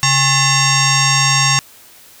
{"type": "tone with frequency modulation", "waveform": "sine", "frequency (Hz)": 2710, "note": "E7", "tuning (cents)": 47, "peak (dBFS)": -10, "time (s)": [0.03, 1.59], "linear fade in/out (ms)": 0, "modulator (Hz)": 949, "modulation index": 4.6, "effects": ["white hiss -43 dBFS RMS until 2.2 s"]}